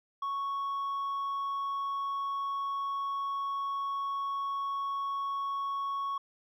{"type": "tone with hard clipping", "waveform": "triangle", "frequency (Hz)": 1108.7, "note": "C#6", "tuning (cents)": 0, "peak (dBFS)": -30, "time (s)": [0.22, 6.18], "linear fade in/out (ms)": 5, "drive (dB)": 1, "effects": []}